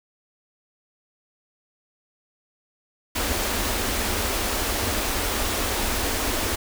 pink band-stop noise, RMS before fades -25 dBFS, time 3.15-6.56 s, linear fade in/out 10 ms, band 100 to 200 Hz, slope 96 dB/octave, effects none

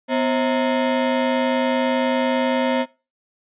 30% pulse ring-modulated tone, 392 Hz, G4, in tune, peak -12 dBFS, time 0.08-2.86 s, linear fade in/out 50 ms, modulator 141 Hz, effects noise-tail reverb RT60 0.3 s tail -21 dB re dry + resampled to 8000 Hz

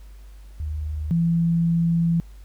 sine tone pair in turn, 76.3 / 167.86 Hz, D#2 / E3, -33 / +32 cents, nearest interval octave + major second, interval 1365 cents, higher second, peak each -25 / -17 dBFS, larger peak second, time 0.6-1.11 / 1.11-2.2 s, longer second, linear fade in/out 0 ms, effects added 50 Hz sine -40 dBFS peak until 2.44 s + pink hiss -58 dBFS RMS until 2.44 s

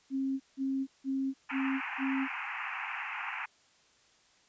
sine tone bursts, 268.6 Hz, C4, 46 cents sharp, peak -29 dBFS, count 5, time 0.1-2.28 s, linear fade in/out 50 ms, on 300 ms, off 170 ms
white band-pass noise, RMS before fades -38 dBFS, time 1.49-3.46 s, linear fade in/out 10 ms, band 770 to 2700 Hz, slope 96 dB/octave
effects white hiss -65 dBFS RMS until 4.48 s + resampled to 16000 Hz

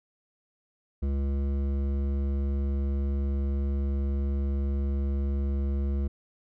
sine tone with hard clipping, 69.3 Hz, C#2, in tune, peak -27 dBFS, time 1.02-6.08 s, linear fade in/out 10 ms, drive 12 dB, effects none

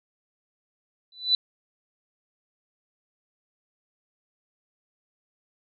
sine tone with exponential growth, 3986 Hz, B7, 15 cents sharp, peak -14 dBFS, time 1.12-1.35 s, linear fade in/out 2 ms, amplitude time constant 49 ms, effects none

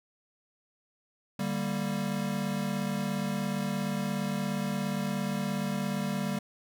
square chord, G minor, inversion second, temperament equal, 146.83 / 196 / 233.1 Hz, D3 / G3 / Bb3, 0 / 0 / 0 cents, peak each -37 / -32 / -36 dBFS, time 1.39-6.39 s, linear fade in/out 5 ms, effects none

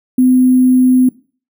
sine tone with sample-and-hold, 254.8 Hz, C4, 46 cents flat, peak -6 dBFS, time 0.18-1.09 s, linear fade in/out 5 ms, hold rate 11025 Hz, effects noise-tail reverb RT60 0.4 s tail -21 dB re dry

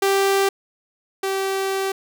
sawtooth tone pair in turn, 392 / 387.1 Hz, G4 / G4, 0 / -22 cents, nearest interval unison, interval 22 cents, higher first, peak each -12 / -17 dBFS, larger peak first, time 0.02-0.49 / 1.23-1.92 s, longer second, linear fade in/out 5 ms, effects none

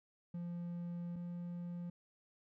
triangle tone pair in turn, 173.2 / 174.3 Hz, F3 / F3, -14 / -3 cents, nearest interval unison, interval 11 cents, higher second, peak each -38 / -39 dBFS, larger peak first, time 0.34-1.16 / 1.16-1.9 s, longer first, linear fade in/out 5 ms, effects none

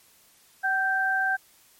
sine tone pair together, 759.9 / 1568 Hz, F#5 / G6, +46 / 0 cents, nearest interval octave + minor second, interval 1254 cents, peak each -27 / -23 dBFS, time 0.63-1.37 s, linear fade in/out 20 ms, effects white hiss -58 dBFS RMS until 1.79 s + MP3 64 kbps

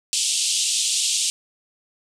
white band-pass noise, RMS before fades -22 dBFS, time 0.13-1.3 s, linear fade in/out 0 ms, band 2800 to 9100 Hz, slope 48 dB/octave, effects none

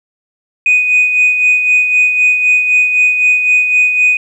sine tone with tremolo, 2489 Hz, D#7, in tune, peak -4 dBFS, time 0.66-4.17 s, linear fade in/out 2 ms, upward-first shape sine, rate 3.9 Hz, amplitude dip 55%, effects tanh soft clip ceiling -3 dBFS

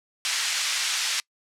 white band-pass noise, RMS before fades -26 dBFS, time 0.25-1.2 s, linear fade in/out 0 ms, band 1600 to 6400 Hz, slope 12 dB/octave, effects noise-tail reverb RT60 0.1 s tail -26 dB re dry + low-pass 10000 Hz 12 dB/octave

